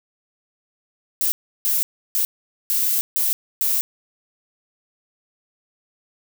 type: noise bursts at uneven times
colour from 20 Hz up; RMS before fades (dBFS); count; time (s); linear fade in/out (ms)
violet; -20; 6; 1.21-1.32 / 1.65-1.83 / 2.15-2.25 / 2.7-3.01 / 3.16-3.33 / 3.61-3.81; 0
effects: none